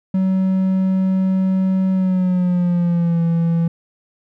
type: tone with pitch glide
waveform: triangle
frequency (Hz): 188.9 to 167.32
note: F#3 to E3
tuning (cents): +36 to +26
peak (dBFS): -12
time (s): 0.14-3.68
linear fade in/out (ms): 5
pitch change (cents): -210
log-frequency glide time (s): 1.92-3.22
effects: none